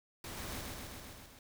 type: noise with echo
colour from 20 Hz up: pink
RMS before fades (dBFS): -45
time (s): 0.24-0.61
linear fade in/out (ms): 2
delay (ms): 130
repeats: 6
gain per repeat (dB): -2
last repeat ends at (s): 1.39
effects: none